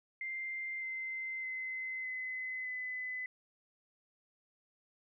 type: tone with pitch steps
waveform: sine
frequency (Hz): 2093 / 2073 / 2052 / 2032 / 2012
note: C7 / C7 / C7 / B6 / B6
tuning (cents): 0 / -17 / -34 / +49 / +32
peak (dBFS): -37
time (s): 0.21-3.26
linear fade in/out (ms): 2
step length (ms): 610
effects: none